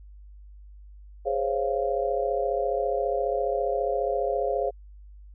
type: chord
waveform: sine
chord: Db major seventh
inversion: second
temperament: just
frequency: 415.8 / 519.7 / 554.4 / 693 Hz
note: Ab4 / C5 / Db5 / F5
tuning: +2 / -12 / 0 / -14 cents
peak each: -29 dBFS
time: 1.25-4.71 s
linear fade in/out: 20 ms
effects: added 50 Hz sine -44 dBFS peak until 5.34 s